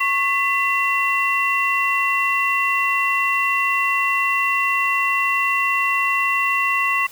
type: tone cluster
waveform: sine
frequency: 1101 / 2002 / 2729 Hz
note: C#6 / B6 / F7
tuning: -12 / +23 / -41 cents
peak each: -21 dBFS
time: 0-7.07 s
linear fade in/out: 10 ms
effects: white hiss -43 dBFS RMS until 7.11 s